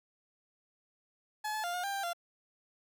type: tone with pitch steps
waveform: 30% pulse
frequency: 853 / 862 / 699 / 716 / 795 / 790 / 691 Hz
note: G#5 / A5 / F5 / F5 / G5 / G5 / F5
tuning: +46 / -36 / +1 / +43 / +24 / +13 / -19 cents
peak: -31 dBFS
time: 1.44-2.133 s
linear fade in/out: 10 ms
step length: 99 ms
effects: none